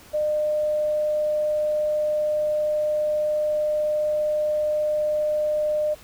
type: tone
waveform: sine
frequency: 605 Hz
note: D#5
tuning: 49 cents flat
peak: -20 dBFS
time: 0.13-5.95 s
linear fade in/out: 20 ms
effects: pink hiss -48 dBFS RMS until 6.03 s